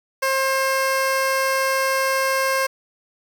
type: tone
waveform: 15% pulse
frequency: 533 Hz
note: C5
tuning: 32 cents sharp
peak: -12 dBFS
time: 0.22-2.67 s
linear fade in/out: 10 ms
effects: 8-bit